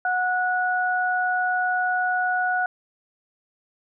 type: tone pair together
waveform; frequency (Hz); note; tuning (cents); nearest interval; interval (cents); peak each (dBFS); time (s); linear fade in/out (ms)
sine; 733 / 1466; F#5 / F#6; -16 / -16; octave; 1200; -23; 0.05-2.66; 2
effects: none